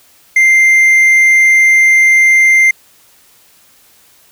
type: tone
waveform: triangle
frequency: 2093 Hz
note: C7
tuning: in tune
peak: -3 dBFS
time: 0.36-2.71 s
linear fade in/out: 5 ms
effects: white hiss -47 dBFS RMS until 4.31 s